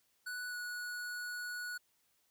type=tone with pitch glide; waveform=square; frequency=1480 to 1464.7 Hz; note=F#6 to F#6; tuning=0 to -18 cents; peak=-40 dBFS; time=0.26-1.78 s; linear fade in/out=10 ms; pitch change=-18 cents; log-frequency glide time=0.49-0.55 s; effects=white hiss -75 dBFS RMS until 2.3 s